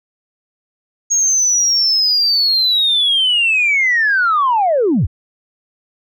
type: linear sweep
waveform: sine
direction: down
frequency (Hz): 6600 to 54.7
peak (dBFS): -10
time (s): 1.1-5.07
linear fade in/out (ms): 20
effects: tanh soft clip ceiling -7 dBFS

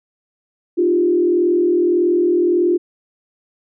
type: tone with frequency modulation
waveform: sine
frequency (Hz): 350.3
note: F4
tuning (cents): +5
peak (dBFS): -12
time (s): 0.77-2.78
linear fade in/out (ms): 20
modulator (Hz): 41.7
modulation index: 0.79
effects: none

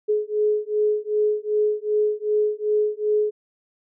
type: beating tone pair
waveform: sine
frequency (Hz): 421.6 / 424.2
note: G#4 / G#4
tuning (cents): +26 / +37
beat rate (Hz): 2.6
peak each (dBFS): -22 / -22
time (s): 0.08-3.31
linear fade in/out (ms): 20
effects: none

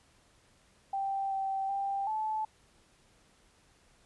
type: tone with pitch steps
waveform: sine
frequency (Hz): 783 / 776 / 790 / 868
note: G5 / G5 / G5 / A5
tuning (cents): -2 / -18 / +13 / -24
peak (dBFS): -30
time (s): 0.93-2.45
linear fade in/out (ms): 5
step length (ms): 380
effects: pink hiss -65 dBFS RMS until 4.05 s + resampled to 24000 Hz

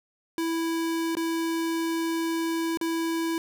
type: tone with dropouts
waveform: square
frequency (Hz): 329.6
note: E4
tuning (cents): 0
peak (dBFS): -26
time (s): 0.38-3.38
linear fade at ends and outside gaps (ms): 1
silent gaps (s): 1.152-1.169 / 2.773-2.812
effects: none

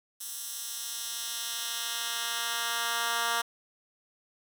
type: tone with high-pass filter sweep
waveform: 10% pulse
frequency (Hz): 233.1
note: A#3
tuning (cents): 0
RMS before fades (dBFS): -33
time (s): 0.2-3.42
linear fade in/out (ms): 10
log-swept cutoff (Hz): 7800 to 1100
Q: 0.77
effects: none

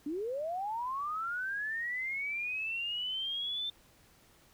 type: linear sweep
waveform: sine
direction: up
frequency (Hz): 276.7 to 3573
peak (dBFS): -33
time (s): 0.06-3.7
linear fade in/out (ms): 5
effects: pink hiss -63 dBFS RMS until 4.53 s

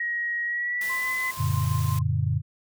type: tone with pitch glide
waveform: sine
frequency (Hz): 1893 to 2017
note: A#6 to B6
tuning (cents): +26 to +36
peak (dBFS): -25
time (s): 0-1.31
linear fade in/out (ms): 5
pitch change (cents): +110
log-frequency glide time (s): 0.44-1.12
type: noise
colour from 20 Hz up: white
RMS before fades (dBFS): -39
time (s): 0.81-1.99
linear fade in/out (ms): 2
type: tone with tremolo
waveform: sine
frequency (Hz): 1046.5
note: C6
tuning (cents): 0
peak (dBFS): -31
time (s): 0.89-2.02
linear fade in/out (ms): 10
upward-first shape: triangle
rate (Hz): 6.1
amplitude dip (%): 65
type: chord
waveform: sine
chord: Gb augmented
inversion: none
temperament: just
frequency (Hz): 92.5 / 115.62 / 144.53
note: Gb2 / Bb2 / D3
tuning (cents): 0 / -14 / -27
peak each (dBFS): -26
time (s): 1.37-2.42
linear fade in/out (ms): 50
effects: none

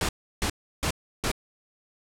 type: noise bursts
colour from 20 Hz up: pink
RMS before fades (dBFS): -26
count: 4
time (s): 0.01-1.316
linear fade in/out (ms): 2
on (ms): 79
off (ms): 330
effects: low-pass 10000 Hz 12 dB/octave

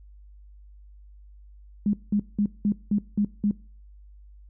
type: tone bursts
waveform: sine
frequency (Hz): 206.1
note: G#3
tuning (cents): -13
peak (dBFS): -19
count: 7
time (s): 1.86-3.511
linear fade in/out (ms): 2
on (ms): 73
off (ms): 190
effects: noise-tail reverb RT60 0.4 s tail -21 dB re dry + added 50 Hz sine -46 dBFS peak until 4.49 s

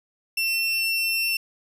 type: tone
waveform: 30% pulse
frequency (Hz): 2701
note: E7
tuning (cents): +42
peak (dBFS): -19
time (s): 0.37-1.37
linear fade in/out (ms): 5
effects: resampled to 32000 Hz

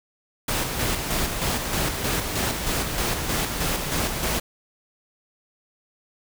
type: noise with tremolo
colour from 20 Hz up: pink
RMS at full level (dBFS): -24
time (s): 0.48-4.4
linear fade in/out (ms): 5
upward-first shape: square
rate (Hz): 3.2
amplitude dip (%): 40
effects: none

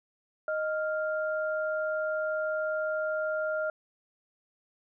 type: tone pair together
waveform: sine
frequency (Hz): 622.2 / 1396.9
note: D#5 / F6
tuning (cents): 0 / 0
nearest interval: octave + major second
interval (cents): 1400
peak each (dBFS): -29 / -33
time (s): 0.48-3.7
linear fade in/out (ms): 2
effects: none

